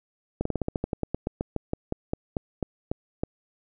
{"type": "slowing click train", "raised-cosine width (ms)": 2, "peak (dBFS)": -13, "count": 21, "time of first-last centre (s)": [0.41, 3.235], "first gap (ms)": 44, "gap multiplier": 1.11, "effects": []}